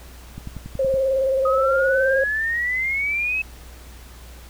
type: click train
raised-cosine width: 5 ms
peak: -20 dBFS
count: 7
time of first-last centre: 0.38-0.941 s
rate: 10.7 Hz
type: tone with vibrato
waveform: sine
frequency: 533 Hz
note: C5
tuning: 32 cents sharp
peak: -17 dBFS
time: 0.79-2.24 s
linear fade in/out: 5 ms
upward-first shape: square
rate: 19 Hz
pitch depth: 28 cents each way
type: exponential sweep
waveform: sine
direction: up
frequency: 1244.5 to 2594 Hz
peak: -20 dBFS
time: 1.45-3.42 s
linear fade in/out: 5 ms
effects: added 60 Hz sine -40 dBFS peak until 4.49 s + pink hiss -46 dBFS RMS until 4.49 s